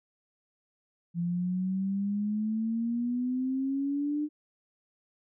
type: exponential sweep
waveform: sine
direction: up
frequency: 169.8 to 302 Hz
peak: -27 dBFS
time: 1.14-4.29 s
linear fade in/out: 50 ms
effects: none